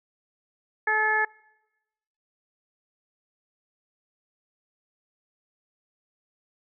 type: harmonic tone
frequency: 431.3 Hz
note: A4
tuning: 35 cents flat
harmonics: 1 / 2 / 3 / 4 / 5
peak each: -33 / -27 / -34 / -22 / -33 dBFS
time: 0.87-1.25 s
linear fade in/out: 5 ms
effects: noise-tail reverb RT60 1.0 s tail -24 dB re dry